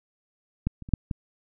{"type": "clicks", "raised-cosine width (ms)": 5, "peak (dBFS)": [-12, -27, -27, -6, -16], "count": 5, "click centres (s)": [0.67, 0.823, 0.889, 0.937, 1.112], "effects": []}